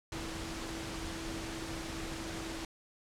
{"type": "tone in noise", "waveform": "sine", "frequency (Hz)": 327.8, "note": "E4", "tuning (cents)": -10, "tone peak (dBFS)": -43, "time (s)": [0.12, 2.65], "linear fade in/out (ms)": 2, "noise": "pink", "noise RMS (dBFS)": -41, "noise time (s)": [0.12, 2.65], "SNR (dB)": -5, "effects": ["low-pass 8000 Hz 12 dB/octave"]}